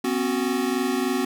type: chord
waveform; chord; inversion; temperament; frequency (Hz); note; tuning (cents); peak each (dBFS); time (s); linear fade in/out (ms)
square; B suspended second; none; equal with one note detuned; 246.9 / 270.2 / 370; B3 / C#4 / F#4; 0 / -44 / 0; -27; 0.04-1.25; 5
effects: none